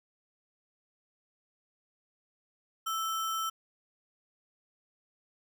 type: tone with sample-and-hold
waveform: sine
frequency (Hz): 1318.5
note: E6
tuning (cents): 0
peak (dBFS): -30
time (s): 2.86-3.5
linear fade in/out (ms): 10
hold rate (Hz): 4410
effects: none